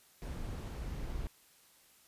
brown noise with low-pass filter sweep, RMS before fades -40 dBFS, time 0.22-1.27 s, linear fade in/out 0 ms, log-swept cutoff 11000 to 6600 Hz, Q 0.78, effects white hiss -64 dBFS RMS until 2.07 s + resampled to 32000 Hz

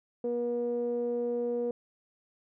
sawtooth tone with low-pass filter, 240 Hz, B3, 49 cents flat, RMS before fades -31 dBFS, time 0.24-1.71 s, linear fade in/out 2 ms, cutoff 500 Hz, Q 6.2, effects none

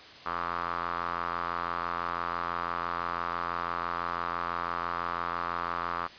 square tone with band-pass filter, 43 Hz, F1, 26 cents flat, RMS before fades -33 dBFS, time 0.25-6.08 s, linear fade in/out 20 ms, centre 1200 Hz, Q 4.8, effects white hiss -48 dBFS RMS until 6.18 s + resampled to 11025 Hz

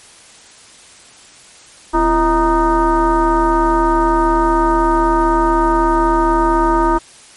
sine tone with frequency modulation, 636 Hz, D#5, 38 cents sharp, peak -10 dBFS, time 1.93-6.99 s, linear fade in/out 20 ms, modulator 299 Hz, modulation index 2, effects white hiss -42 dBFS RMS until 7.36 s + MP3 48 kbps

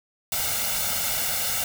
white noise with comb filter, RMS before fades -26 dBFS, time 0.32-1.64 s, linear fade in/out 2 ms, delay 1.4 ms, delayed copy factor +0.75, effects none

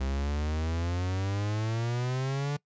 45% pulse exponential sweep, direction up, 65.7 to 146.6 Hz, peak -28 dBFS, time 0-2.57 s, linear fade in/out 10 ms, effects noise-tail reverb RT60 0.1 s tail -22 dB re dry + resampled to 16000 Hz

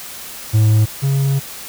triangle tone pair in turn, 108.3 / 137.36 Hz, A2 / C#3, -27 / -15 cents, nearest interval major third, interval 412 cents, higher second, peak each -7 / -11 dBFS, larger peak first, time 0.53-0.86 / 1.02-1.4 s, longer second, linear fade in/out 20 ms, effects white hiss -32 dBFS RMS until 1.68 s

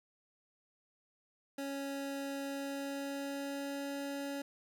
25% pulse tone with pitch glide, 277.2 to 280.4 Hz, C#4 to C#4, 0 to +20 cents, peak -34 dBFS, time 1.58-4.42 s, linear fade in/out 5 ms, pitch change +20 cents, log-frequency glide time 2.41-3.88 s, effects none

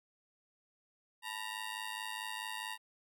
15% pulse ring-modulated tone, 933 Hz, A#5, 1 cent sharp, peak -30 dBFS, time 1.22-2.78 s, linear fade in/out 50 ms, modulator 52.3 Hz, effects none

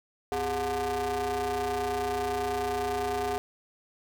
40% pulse ring-modulated tone, 158.3 Hz, D#3, 30 cents sharp, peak -24 dBFS, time 0.32-3.38 s, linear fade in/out 0 ms, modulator 569 Hz, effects none

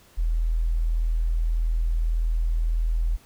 sine tone, 40.85 Hz, E1, 15 cents flat, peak -20 dBFS, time 0.17-3.17 s, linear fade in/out 20 ms, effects pink hiss -55 dBFS RMS until 3.25 s

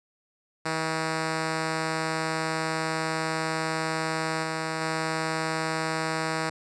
5% pulse tone with level steps, 160 Hz, D#3, 49 cents sharp, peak -15 / -17 / -15 dBFS, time 0.65-6.5 s, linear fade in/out 10 ms, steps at 4.43 / 4.81 s, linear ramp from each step 5 ms, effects resampled to 22050 Hz

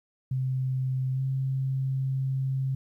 sine tone with pitch glide, 130.4 to 133.29 Hz, C3 to C3, -5 to +32 cents, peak -25 dBFS, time 0.31-2.75 s, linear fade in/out 5 ms, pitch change +37 cents, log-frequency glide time 1.13-1.21 s, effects 11-bit

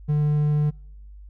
triangle tone, 148.9 Hz, D3, 24 cents sharp, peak -16 dBFS, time 0.08-0.71 s, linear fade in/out 20 ms, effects noise-tail reverb RT60 0.7 s tail -26 dB re dry + added 50 Hz sine -40 dBFS peak until 1.29 s

